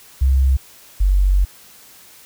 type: tone pair in turn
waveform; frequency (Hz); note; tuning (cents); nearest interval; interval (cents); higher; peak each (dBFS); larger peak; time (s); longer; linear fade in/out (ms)
sine; 66.4 / 47.33; C2 / F#1; +26 / +40; tritone; 586; first; -11; neither; 0.21-0.57 / 1-1.45; second; 10
effects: white hiss -45 dBFS RMS until 2.25 s